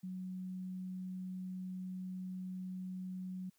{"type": "tone", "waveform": "sine", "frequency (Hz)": 185, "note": "F#3", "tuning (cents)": 0, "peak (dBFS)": -40, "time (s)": [0.03, 3.5], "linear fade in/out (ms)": 10, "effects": ["white hiss -75 dBFS RMS until 3.58 s"]}